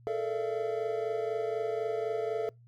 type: tone cluster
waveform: triangle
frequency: 433 / 457 / 592 / 677 Hz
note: A4 / A#4 / D5 / E5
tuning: -28 / -34 / +14 / +46 cents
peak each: -31 / -33 / -39 / -34 dBFS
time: 0.07-2.49 s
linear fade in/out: 0 ms
effects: noise-tail reverb RT60 0.2 s tail -26 dB re dry + added 119 Hz sine -54 dBFS peak until 2.67 s